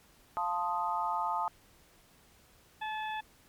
sine chord, F dominant seventh, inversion none, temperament equal, 698.5 / 880 / 1046.5 / 1244.5 Hz, F5 / A5 / C6 / Eb6, 0 / 0 / 0 / 0 cents, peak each -38 / -32 / -38 / -35 dBFS, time 0.37-1.48 s, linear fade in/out 0 ms
harmonic tone, 864 Hz, A5, 32 cents flat, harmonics 1 / 2 / 3 / 4, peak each -35 / -41 / -45 / -47 dBFS, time 2.81-3.21 s, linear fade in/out 10 ms
effects pink hiss -62 dBFS RMS until 3.48 s + MP3 96 kbps

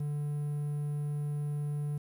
triangle tone, 146.83 Hz, D3, in tune, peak -29 dBFS, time 0-1.98 s, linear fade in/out 5 ms, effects 10-bit

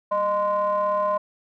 triangle ring-modulated tone, 210.8 Hz, G#3, 26 cents sharp, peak -15 dBFS, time 0.11-1.18 s, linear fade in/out 10 ms, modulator 825 Hz, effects none

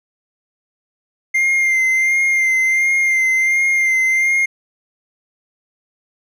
triangle tone with vibrato, 2100 Hz, C7, 6 cents sharp, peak -11 dBFS, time 1.34-4.46 s, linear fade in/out 10 ms, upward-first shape sine, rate 1.4 Hz, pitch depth 29 cents each way, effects none

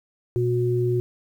sine tone pair together, 121.17 / 363.1 Hz, B2 / F#4, -33 / -33 cents, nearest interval octave + perfect fifth, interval 1900 cents, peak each -22 dBFS, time 0.36-1 s, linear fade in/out 0 ms, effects 9-bit

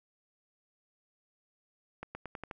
accelerating click train, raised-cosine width 0.5 ms, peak -25 dBFS, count 6, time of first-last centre 2.03-2.512 s, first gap 120 ms, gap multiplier 0.89, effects none

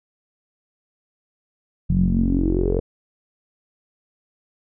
sawtooth tone with low-pass filter sweep, 45.02 Hz, F#1, 47 cents flat, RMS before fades -19 dBFS, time 1.89-2.8 s, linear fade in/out 10 ms, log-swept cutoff 160 to 470 Hz, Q 9, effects none

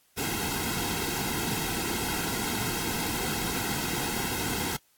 pink noise with comb filter, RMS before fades -30 dBFS, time 0.17-4.77 s, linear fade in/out 10 ms, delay 1.7 ms, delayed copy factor -0.8, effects white hiss -65 dBFS RMS until 4.97 s + AAC 64 kbps

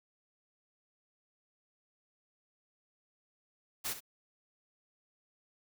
white noise with echo, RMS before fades -36 dBFS, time 3.84-3.94 s, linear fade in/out 20 ms, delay 66 ms, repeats 1, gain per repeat -11 dB, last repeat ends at 4.006 s, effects none

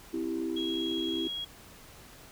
sine chord, C major, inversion none, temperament equal with one note detuned, 259.4 / 329.6 / 392 Hz, C4 / E4 / G4, -15 / 0 / 0 cents, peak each -36 / -31 / -37 dBFS, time 0.13-1.28 s, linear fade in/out 10 ms
sine tone, 3300 Hz, G#7, 12 cents flat, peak -33 dBFS, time 0.56-1.45 s, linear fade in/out 10 ms
effects tanh soft clip ceiling -22 dBFS + pink hiss -52 dBFS RMS until 2.31 s

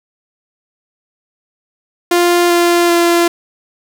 sawtooth tone with pitch steps, 349.2 / 346 / 342.8 Hz, F4 / F4 / F4, 0 / -16 / -32 cents, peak -5 dBFS, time 2.11-3.28 s, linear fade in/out 5 ms, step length 390 ms, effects none

